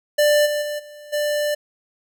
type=tone with level steps; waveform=square; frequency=592 Hz; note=D5; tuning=14 cents sharp; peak=-14 / -21 / -25 / -39 / -20 dBFS; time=0.18-1.55 s; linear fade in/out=10 ms; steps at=0.45 / 0.61 / 0.78 / 1.12 s; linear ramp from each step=20 ms; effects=none